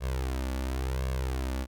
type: tone with flanger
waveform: sawtooth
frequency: 65 Hz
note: C2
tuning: 11 cents flat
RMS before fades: -31 dBFS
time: 0-1.67 s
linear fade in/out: 50 ms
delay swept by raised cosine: 1.8 to 3.5 ms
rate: 0.93 Hz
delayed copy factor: +0.75
effects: none